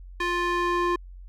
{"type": "tone with band-pass filter sweep", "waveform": "square", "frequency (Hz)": 350.7, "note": "F4", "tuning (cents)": 7, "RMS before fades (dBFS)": -25, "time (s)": [0.2, 0.96], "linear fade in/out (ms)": 5, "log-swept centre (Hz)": [1800, 910], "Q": 1.1, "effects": ["added 45 Hz sine -40 dBFS peak until 1.28 s"]}